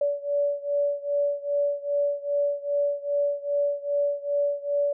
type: beating tone pair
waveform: sine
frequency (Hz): 573 / 575.5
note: D5 / D5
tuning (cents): -43 / -35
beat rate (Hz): 2.5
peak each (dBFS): -25 / -27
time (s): 0.01-4.93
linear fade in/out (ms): 5
effects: none